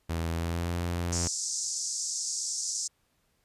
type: tone with pitch glide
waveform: sawtooth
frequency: 82.8 to 86.62 Hz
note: E2 to F2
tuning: +8 to -14 cents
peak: -25 dBFS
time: 0.09-1.28 s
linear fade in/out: 10 ms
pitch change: +78 cents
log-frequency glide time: 0.31-0.76 s
type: band-pass noise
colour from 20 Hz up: pink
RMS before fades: -33 dBFS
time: 1.12-2.88 s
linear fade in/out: 10 ms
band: 5300 to 8000 Hz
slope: 48 dB/octave
effects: pink hiss -72 dBFS RMS until 3.44 s + resampled to 32000 Hz